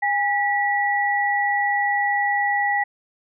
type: tone pair together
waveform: sine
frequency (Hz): 815 / 1944.6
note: G#5 / B6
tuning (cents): -33 / -27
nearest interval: octave + minor third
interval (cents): 1506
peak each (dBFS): -21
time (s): 0.02-2.84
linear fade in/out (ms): 10
effects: none